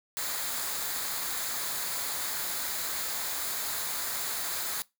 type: noise with comb filter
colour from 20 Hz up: white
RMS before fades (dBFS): -33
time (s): 0.17-4.82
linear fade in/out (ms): 0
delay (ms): 0.35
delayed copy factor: -0.5
effects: noise-tail reverb RT60 0.2 s tail -21 dB re dry